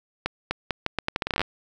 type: accelerating click train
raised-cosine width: 0.3 ms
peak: -8 dBFS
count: 16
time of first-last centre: 0.26-1.416 s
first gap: 250 ms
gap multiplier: 0.79
effects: none